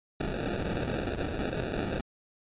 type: noise with sample-and-hold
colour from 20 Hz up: white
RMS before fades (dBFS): -32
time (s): 0.2-2.01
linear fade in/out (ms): 5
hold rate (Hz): 1050
effects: resampled to 8000 Hz